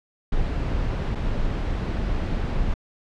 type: noise with dropouts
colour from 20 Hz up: brown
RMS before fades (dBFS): -24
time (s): 0.32-2.74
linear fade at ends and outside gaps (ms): 5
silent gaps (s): 1.15-1.154
effects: low-pass 4000 Hz 12 dB/octave